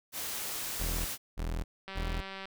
white noise, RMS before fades -37 dBFS, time 0.12-1.18 s, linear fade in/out 50 ms
35% pulse tone bursts, 41.2 Hz, E1, in tune, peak -30 dBFS, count 3, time 0.79-2.22 s, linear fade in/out 20 ms, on 270 ms, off 310 ms
click train, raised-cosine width 0.3 ms, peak -26 dBFS, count 112, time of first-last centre 1.88-2.455 s, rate 193 Hz
effects none

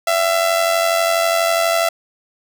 sawtooth tone with amplitude modulation, 670 Hz, E5, 28 cents sharp, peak -8 dBFS, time 0.07-1.89 s, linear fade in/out 5 ms, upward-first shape sine, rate 92.2 Hz, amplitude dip 55%, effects none

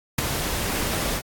pink noise with ADSR envelope, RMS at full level -18 dBFS, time 0.18-1.22 s, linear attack 8 ms, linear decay 7 ms, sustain -8 dB, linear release 54 ms, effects AAC 64 kbps

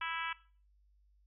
harmonic tone, 329.2 Hz, E4, 2 cents flat, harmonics 3 / 4 / 5 / 6 / 7 / 8 / 9 / 10, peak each -42 / -41 / -42 / -47 / -44 / -45 / -47 / -50 dBFS, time 0.01-0.33 s, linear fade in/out 5 ms, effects noise-tail reverb RT60 0.4 s tail -18 dB re dry + added 50 Hz sine -65 dBFS peak until 1.26 s

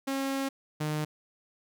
sawtooth tone pair in turn, 271.4 / 152.32 Hz, C#4 / D#3, -36 / -36 cents, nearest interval minor seventh, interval 1000 cents, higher first, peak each -25 dBFS, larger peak neither, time 0.07-0.49 / 0.8-1.05 s, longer first, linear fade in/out 10 ms, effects none

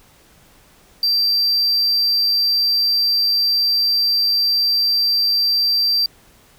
triangle tone, 4699 Hz, D8, in tune, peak -13 dBFS, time 1.03-6.06 s, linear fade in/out 2 ms, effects pink hiss -51 dBFS RMS until 6.58 s

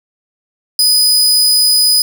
sawtooth tone, 4982 Hz, D#8, 1 cent sharp, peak -5 dBFS, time 0.79-2.02 s, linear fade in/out 2 ms, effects none

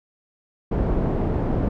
pink low-pass noise, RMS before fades -22 dBFS, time 0.71-1.69 s, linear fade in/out 10 ms, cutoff 560 Hz, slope 12 dB/octave, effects none

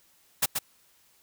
white noise with echo, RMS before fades -23 dBFS, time 0.42-0.46 s, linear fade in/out 10 ms, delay 130 ms, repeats 1, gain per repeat -5 dB, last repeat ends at 0.59 s, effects white hiss -63 dBFS RMS until 1.22 s

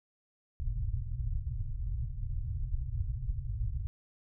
pink low-pass noise, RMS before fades -34 dBFS, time 0.6-3.87 s, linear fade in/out 0 ms, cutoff 130 Hz, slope 96 dB/octave, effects none

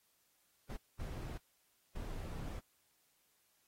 brown noise bursts at uneven times, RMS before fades -43 dBFS, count 3, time 0.69-0.77 / 0.99-1.38 / 1.95-2.6 s, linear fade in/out 10 ms, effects white hiss -75 dBFS RMS until 3.67 s + AAC 48 kbps

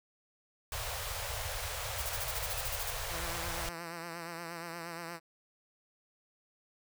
pink band-stop noise, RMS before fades -38 dBFS, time 0.72-3.69 s, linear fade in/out 2 ms, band 120 to 480 Hz, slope 48 dB/octave
blue noise bursts, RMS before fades -38 dBFS, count 13, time 1.98-2.907 s, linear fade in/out 5 ms, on 39 ms, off 35 ms
5% pulse tone with vibrato, 168.8 Hz, E3, 41 cents sharp, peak -29 dBFS, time 3.09-5.2 s, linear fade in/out 50 ms, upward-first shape triangle, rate 8.5 Hz, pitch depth 64 cents each way
effects none

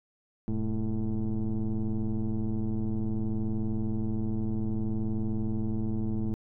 sine tone with frequency modulation, 102.7 Hz, G#2, 19 cents flat, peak -24 dBFS, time 0.48-6.34 s, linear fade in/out 0 ms, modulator 113 Hz, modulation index 1.7, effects tanh soft clip ceiling -25 dBFS

